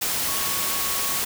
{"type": "tone in noise", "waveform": "sine", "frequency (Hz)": 1108.7, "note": "C#6", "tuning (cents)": 0, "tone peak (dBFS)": -34, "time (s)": [0.27, 1.2], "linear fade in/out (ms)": 10, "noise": "white", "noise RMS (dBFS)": -25, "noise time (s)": [0.01, 1.25], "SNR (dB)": -12, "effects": []}